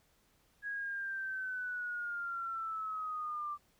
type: linear sweep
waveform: sine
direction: down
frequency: 1661.2 to 1174 Hz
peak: -36 dBFS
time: 0.62-3.58 s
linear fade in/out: 50 ms
effects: pink hiss -71 dBFS RMS until 3.79 s